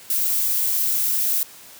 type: noise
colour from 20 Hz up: violet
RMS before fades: -21 dBFS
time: 0.1-1.43 s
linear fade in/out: 2 ms
effects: white hiss -44 dBFS RMS until 1.79 s + high-pass 80 Hz 12 dB/octave